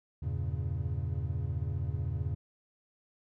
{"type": "chord", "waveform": "triangle", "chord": "E diminished seventh", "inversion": "none", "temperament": "equal", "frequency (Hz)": [82.41, 98, 116.54, 138.59], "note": ["E2", "G2", "Bb2", "Db3"], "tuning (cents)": [0, 0, 0, 0], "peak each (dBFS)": [-33, -35, -36, -35], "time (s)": [0.22, 2.35], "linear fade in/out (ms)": 10, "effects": []}